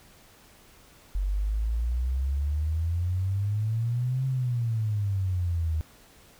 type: exponential two-way sweep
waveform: sine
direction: up then down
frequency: 46.25 to 133.5 to 77.5 Hz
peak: -24 dBFS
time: 1.15-5.81 s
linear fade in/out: 0 ms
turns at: 4.26 s
effects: pink hiss -55 dBFS RMS until 6.39 s